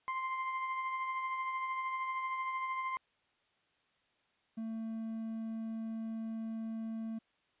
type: tone with tremolo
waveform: 35% pulse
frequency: 1046.5 Hz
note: C6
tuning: in tune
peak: -31 dBFS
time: 0.08-2.97 s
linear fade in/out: 0 ms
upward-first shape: triangle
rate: 13 Hz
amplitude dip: 40%
type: tone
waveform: triangle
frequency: 223.7 Hz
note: A3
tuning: 29 cents sharp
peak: -35 dBFS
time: 4.57-7.19 s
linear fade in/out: 10 ms
effects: white hiss -74 dBFS RMS until 7.6 s + resampled to 8000 Hz